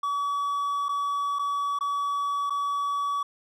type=tone with dropouts; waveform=triangle; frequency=1139 Hz; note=C#6; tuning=47 cents sharp; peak=-23 dBFS; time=0.03-3.23 s; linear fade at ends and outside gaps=5 ms; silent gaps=0.885-0.89 / 1.388-1.392 / 1.789-1.808 / 2.498-2.504 s; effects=none